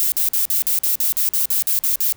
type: noise bursts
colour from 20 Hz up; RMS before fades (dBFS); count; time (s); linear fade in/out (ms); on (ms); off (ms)
violet; -18; 13; 0-2.124; 0; 120; 47
effects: pink hiss -51 dBFS RMS until 2.16 s